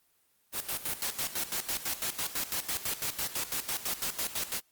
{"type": "noise with tremolo", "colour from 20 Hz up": "white", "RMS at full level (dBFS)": -32, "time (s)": [0.52, 4.61], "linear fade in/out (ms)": 50, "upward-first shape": "square", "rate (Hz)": 6, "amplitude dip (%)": 75, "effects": ["white hiss -70 dBFS RMS until 4.71 s", "Opus 24 kbps"]}